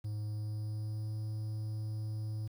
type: tone with pitch glide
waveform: triangle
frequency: 105.9 to 108 Hz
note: G#2 to A2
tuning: +34 to -32 cents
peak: -33 dBFS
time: 0.04-2.48 s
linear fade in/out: 10 ms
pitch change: +34 cents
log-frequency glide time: 0.17-1.16 s
effects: 10-bit